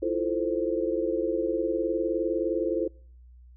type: chord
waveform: sine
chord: F major seventh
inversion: third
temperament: equal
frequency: 329.6 / 349.2 / 440 / 523.3 Hz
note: E4 / F4 / A4 / C5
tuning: 0 / 0 / 0 / 0 cents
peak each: -30 dBFS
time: 0.02-2.88 s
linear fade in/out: 10 ms
effects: noise-tail reverb RT60 0.5 s tail -25 dB re dry + added 61 Hz sine -48 dBFS peak until 3.56 s